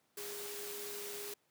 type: tone in noise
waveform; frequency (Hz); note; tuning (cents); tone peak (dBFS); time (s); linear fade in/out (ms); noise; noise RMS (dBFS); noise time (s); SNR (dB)
sine; 410; G#4; -22; -46; 0.17-1.34; 5; white; -45; 0.17-1.34; -4
effects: pink hiss -75 dBFS RMS until 1.5 s + high-pass 150 Hz 12 dB/octave